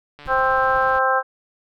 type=click train; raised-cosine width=0.3 ms; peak=-25 dBFS; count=117; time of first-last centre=0.19-0.985 s; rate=146 Hz
type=noise with tremolo; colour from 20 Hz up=brown; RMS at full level=-36 dBFS; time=0.25-0.98 s; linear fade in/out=5 ms; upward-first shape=triangle; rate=16 Hz; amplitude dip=65%
type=harmonic tone; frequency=262.5 Hz; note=C4; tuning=6 cents sharp; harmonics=2 / 3 / 4 / 5 / 6; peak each=-22 / -22 / -22 / -22 / -22 dBFS; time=0.27-1.23 s; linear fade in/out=50 ms
effects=none